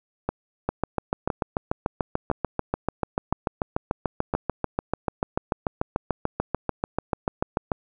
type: two click trains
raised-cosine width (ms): 1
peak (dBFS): -10 / -9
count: 5 / 49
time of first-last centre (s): 0.29-4.339 / 0.69-7.718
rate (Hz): 0.988 / 6.83
effects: none